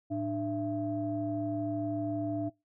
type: tone cluster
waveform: sine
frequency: 110.9 / 297.9 / 671 Hz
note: A2 / D4 / E5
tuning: +14 / +25 / +31 cents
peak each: -38 / -31 / -36 dBFS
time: 0.1-2.5 s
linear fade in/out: 20 ms
effects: noise-tail reverb RT60 0.2 s tail -21 dB re dry + tanh soft clip ceiling -21 dBFS